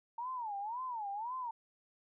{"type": "tone with vibrato", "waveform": "sine", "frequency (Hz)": 906, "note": "A#5", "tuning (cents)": -50, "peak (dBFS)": -37, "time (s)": [0.18, 1.51], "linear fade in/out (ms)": 5, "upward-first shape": "sine", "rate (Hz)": 1.9, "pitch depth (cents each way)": 230, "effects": []}